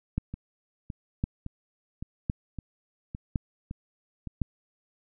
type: two click trains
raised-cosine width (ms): 5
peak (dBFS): -14 / -23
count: 5 / 8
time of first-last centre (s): 0.18-4.417 / 0.34-4.273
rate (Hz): 0.944 / 1.78
effects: none